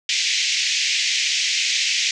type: band-pass noise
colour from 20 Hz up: pink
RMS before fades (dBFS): -21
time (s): 0.09-2.11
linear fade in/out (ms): 2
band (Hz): 2100 to 6800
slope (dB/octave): 48
effects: none